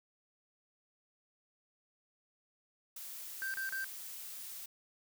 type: noise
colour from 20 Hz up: blue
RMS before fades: -46 dBFS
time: 2.96-4.66 s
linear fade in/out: 5 ms
type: tone bursts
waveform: triangle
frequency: 1568 Hz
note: G6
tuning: in tune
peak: -34 dBFS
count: 3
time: 3.42-3.844 s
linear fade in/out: 0 ms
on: 120 ms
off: 32 ms
effects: none